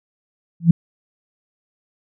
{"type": "tone with exponential growth", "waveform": "sine", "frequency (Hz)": 167.9, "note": "E3", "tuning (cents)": 32, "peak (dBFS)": -3, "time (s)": [0.6, 0.71], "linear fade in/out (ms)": 5, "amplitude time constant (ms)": 23, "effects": []}